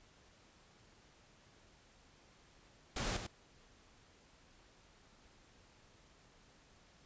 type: noise with echo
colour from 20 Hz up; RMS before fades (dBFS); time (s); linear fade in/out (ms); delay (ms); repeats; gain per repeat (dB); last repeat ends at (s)
pink; -38; 2.96-3.17; 5; 98; 1; -7; 3.268
effects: pink hiss -65 dBFS RMS until 7.05 s + resampled to 16000 Hz